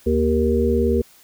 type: harmonic tone with a mistuned harmonic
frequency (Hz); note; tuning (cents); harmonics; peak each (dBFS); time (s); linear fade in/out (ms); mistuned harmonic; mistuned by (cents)
78; D#2; +5; 1 / 3 / 5 / 6; -21 / -21 / -21 / -21; 0.06-1.02; 10; 1; -71
effects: white hiss -51 dBFS RMS until 1.23 s